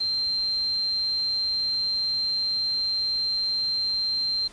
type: tone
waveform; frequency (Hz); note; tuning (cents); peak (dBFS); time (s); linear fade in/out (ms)
sine; 4151; C8; -15; -23; 0-4.48; 10
effects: pink hiss -49 dBFS RMS until 4.52 s + resampled to 22050 Hz